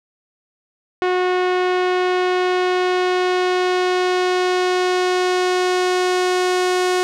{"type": "tone with low-pass filter sweep", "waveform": "sawtooth", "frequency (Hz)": 364.5, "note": "F#4", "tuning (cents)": -26, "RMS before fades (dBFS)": -18, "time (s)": [1.02, 7.03], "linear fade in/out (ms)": 0, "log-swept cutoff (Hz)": [2600, 8300], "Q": 0.82, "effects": []}